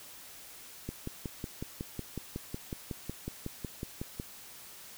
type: click train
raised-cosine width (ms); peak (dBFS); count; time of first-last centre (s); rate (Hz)
3; -23; 19; 0.89-4.199; 5.44
effects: white hiss -50 dBFS RMS until 4.97 s